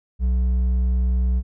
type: tone with hard clipping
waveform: sine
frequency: 62 Hz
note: B1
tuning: 7 cents sharp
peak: -18 dBFS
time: 0.19-1.43 s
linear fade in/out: 50 ms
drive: 4 dB
effects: none